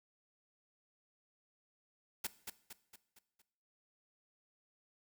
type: noise with echo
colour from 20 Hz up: white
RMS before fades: -38 dBFS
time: 2.24-2.27 s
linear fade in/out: 5 ms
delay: 230 ms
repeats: 5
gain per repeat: -6 dB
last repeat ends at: 3.42 s
effects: noise-tail reverb RT60 0.7 s tail -17 dB re dry